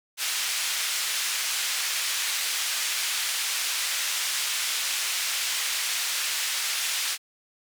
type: band-pass noise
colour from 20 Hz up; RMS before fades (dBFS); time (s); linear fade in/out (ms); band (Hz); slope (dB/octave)
pink; -28; 0.17-7.18; 50; 2200 to 11000; 12
effects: none